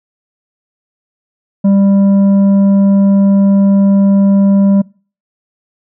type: tone with tanh clipping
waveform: sine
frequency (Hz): 197.6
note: G3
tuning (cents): +14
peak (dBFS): -7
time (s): 1.64-4.82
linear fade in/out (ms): 10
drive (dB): 7
effects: noise-tail reverb RT60 0.4 s tail -25 dB re dry